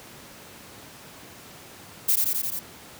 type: noise with echo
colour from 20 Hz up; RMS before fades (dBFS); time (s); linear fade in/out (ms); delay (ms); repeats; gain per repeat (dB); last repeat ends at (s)
violet; -20; 2.08-2.16; 10; 87; 5; -2; 2.595
effects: pink hiss -45 dBFS RMS until 2.99 s + high-pass 100 Hz 12 dB/octave